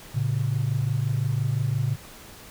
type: tone pair together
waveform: sine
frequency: 112.77 / 138.59 Hz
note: A2 / C#3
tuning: +43 / 0 cents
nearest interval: major third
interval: 357 cents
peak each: -24 dBFS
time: 0.14-1.96 s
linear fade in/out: 20 ms
effects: tanh soft clip ceiling -15 dBFS + pink hiss -45 dBFS RMS until 2.5 s